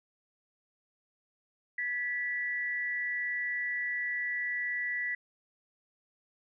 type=tone pair together; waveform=sine; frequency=1700 / 1959.3 Hz; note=G#6 / B6; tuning=+40 / -14 cents; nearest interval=major second; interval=246 cents; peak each=-39 / -31 dBFS; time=1.78-5.15 s; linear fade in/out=5 ms; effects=none